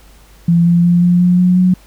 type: tone with pitch steps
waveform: sine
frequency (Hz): 170 / 172.07 / 174.17 / 176.3 / 178.45 / 180.63 / 182.83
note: F3 / F3 / F3 / F3 / F3 / F#3 / F#3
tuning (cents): -46 / -25 / -4 / +17 / +38 / -41 / -20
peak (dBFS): -7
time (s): 0.48-1.74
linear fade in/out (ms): 5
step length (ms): 180
effects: added 50 Hz sine -42 dBFS peak until 1.86 s + pink hiss -47 dBFS RMS until 1.86 s